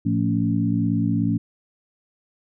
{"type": "harmonic tone with a mistuned harmonic", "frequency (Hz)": 56.4, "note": "A1", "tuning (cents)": 44, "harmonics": [2, 3, 4, 5], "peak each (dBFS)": [-24, -24, -24, -24], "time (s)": [0.05, 1.38], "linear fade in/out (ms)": 10, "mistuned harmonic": 3, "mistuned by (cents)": 59, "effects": []}